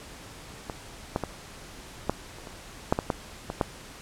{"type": "clicks", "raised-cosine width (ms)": 1, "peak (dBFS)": [-18, -11, -15, -9, -30, -25, -6, -11, -10, -17, -8], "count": 11, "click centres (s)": [0.698, 1.161, 1.237, 2.096, 2.386, 2.472, 2.925, 2.989, 3.102, 3.501, 3.612], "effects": ["pink hiss -45 dBFS RMS until 4.01 s", "low-pass 10000 Hz 12 dB/octave"]}